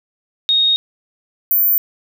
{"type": "tone pair in turn", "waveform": "sine", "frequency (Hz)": [3729, 14308], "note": ["A#7", "A9"], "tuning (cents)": [0, 28], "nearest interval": "octave + major seventh", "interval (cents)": 2328, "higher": "second", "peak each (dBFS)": -11, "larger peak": "neither", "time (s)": [[0.49, 0.76], [1.51, 1.78]], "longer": "neither", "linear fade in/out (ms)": 0, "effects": []}